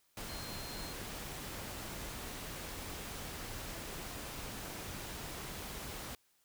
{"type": "tone in noise", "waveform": "sine", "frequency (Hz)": 4186, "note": "C8", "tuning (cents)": 0, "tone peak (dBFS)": -49, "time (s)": [0.29, 0.93], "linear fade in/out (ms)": 2, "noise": "pink", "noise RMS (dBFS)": -44, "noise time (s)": [0.17, 6.15], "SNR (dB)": -8, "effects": ["white hiss -73 dBFS RMS until 6.44 s"]}